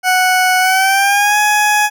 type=tone with pitch glide; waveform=20% pulse; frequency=739 to 839.1 Hz; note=F#5 to G#5; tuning=-2 to +18 cents; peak=-5 dBFS; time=0.03-1.9 s; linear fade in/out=50 ms; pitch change=+220 cents; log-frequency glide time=0.6-1.38 s; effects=none